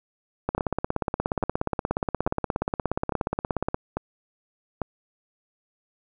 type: two click trains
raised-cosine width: 1 ms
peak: -10 / -12 dBFS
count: 56 / 6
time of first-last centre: 0.49-3.744 / 0.58-4.817 s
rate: 16.9 / 1.18 Hz
effects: none